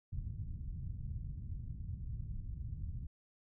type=low-pass noise; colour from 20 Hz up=white; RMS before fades=-42 dBFS; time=0.12-3.07 s; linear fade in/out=10 ms; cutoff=120 Hz; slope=24 dB/octave; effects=none